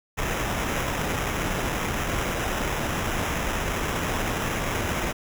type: noise with sample-and-hold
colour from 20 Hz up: pink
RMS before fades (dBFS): -27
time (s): 0.17-5.13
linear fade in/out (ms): 20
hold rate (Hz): 4410
effects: none